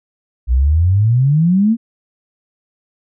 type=exponential sweep; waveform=sine; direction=up; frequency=58.27 to 237 Hz; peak=-9 dBFS; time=0.47-1.77 s; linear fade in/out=50 ms; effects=none